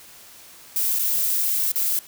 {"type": "noise with dropouts", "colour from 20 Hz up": "violet", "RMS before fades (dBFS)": -22, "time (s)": [0.76, 1.99], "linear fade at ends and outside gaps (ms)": 1, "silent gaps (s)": [[0.988, 0.993], [1.718, 1.758]], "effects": ["white hiss -46 dBFS RMS until 2.07 s"]}